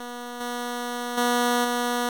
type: tone with level steps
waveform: 10% pulse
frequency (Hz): 242.4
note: B3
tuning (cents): -32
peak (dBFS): -26 / -20 / -12 / -15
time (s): 0-2.09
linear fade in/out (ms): 2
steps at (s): 0.4 / 1.17 / 1.64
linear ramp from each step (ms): 10
effects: 8-bit